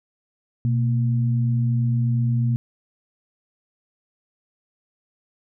sine tone pair together, 122.2 / 230.7 Hz, B2 / A#3, -18 / -18 cents, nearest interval major seventh, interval 1100 cents, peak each -18 / -27 dBFS, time 0.65-2.56 s, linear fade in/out 0 ms, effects none

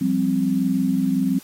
sine chord, F suspended second, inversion none, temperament equal, 174.61 / 196 / 261.6 Hz, F3 / G3 / C4, 0 / 0 / 0 cents, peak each -25 / -22 / -20 dBFS, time 0.01-1.39 s, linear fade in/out 5 ms, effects white hiss -46 dBFS RMS until 1.43 s + AAC 48 kbps

